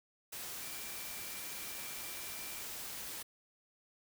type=tone in noise; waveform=sine; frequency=2349 Hz; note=D7; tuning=in tune; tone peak=-53 dBFS; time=0.61-2.63 s; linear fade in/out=10 ms; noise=white; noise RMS=-44 dBFS; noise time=0.32-3.23 s; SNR=-12 dB; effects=none